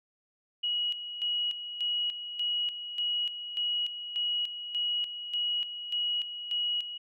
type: tone with tremolo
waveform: sine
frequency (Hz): 2908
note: F#7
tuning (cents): -31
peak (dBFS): -27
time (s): 0.63-6.98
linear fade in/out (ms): 10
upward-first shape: square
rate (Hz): 1.7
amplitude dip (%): 65
effects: none